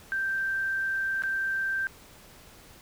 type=tone with dropouts; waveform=sine; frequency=1568 Hz; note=G6; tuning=in tune; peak=-26 dBFS; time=0.12-1.87 s; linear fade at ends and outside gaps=0 ms; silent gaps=1.222-1.236 s; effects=pink hiss -52 dBFS RMS until 2.81 s